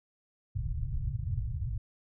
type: low-pass noise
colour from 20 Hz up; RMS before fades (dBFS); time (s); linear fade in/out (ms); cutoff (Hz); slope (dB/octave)
white; -33; 0.55-1.78; 5; 130; 48
effects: none